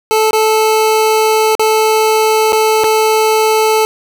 25% pulse tone with dropouts, 436.7 Hz, A4, 13 cents flat, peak -5 dBFS, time 0.11-3.85 s, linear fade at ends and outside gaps 0 ms, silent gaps 0.309-0.331 / 1.552-1.595 / 2.523-2.53 / 2.837-2.842 s, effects none

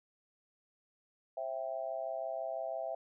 sine tone with amplitude modulation, 661 Hz, E5, 5 cents sharp, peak -31 dBFS, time 1.37-2.95 s, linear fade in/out 5 ms, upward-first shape sine, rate 126 Hz, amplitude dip 100%, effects none

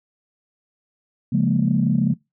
sine chord, Bb minor seventh, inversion first, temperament equal, 138.59 / 174.61 / 207.7 / 233.1 Hz, Db3 / F3 / Ab3 / Bb3, 0 / 0 / 0 / 0 cents, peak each -21 dBFS, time 1.32-2.14 s, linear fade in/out 10 ms, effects noise-tail reverb RT60 0.2 s tail -22 dB re dry + tanh soft clip ceiling -6 dBFS

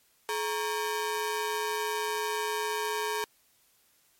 sawtooth ring-modulated tone, 681 Hz, F5, 44 cents flat, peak -22 dBFS, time 0.29-3.24 s, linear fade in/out 0 ms, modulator 254 Hz, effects white hiss -66 dBFS RMS until 4.19 s + MP3 64 kbps

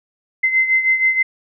sine beating tone pair, 2063 / 2069.3 Hz, C7 / C7, -25 / -20 cents, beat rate 6.3 Hz, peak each -14 / -20 dBFS, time 0.43-1.23 s, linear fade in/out 10 ms, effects none

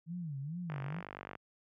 sine tone with vibrato, 155.56 Hz, D#3, in tune, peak -37 dBFS, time 0.06-1.03 s, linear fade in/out 50 ms, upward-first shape sine, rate 2.3 Hz, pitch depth 240 cents each way
click train, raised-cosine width 0.5 ms, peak -28 dBFS, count 33, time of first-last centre 0.7-1.353 s, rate 49 Hz
effects high-pass 80 Hz 12 dB/octave

